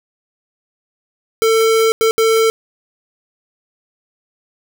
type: tone bursts at uneven times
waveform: square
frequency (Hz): 447.4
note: A4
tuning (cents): +29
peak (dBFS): -11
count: 3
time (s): 1.42-1.92 / 2.01-2.11 / 2.18-2.5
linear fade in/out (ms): 0
effects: none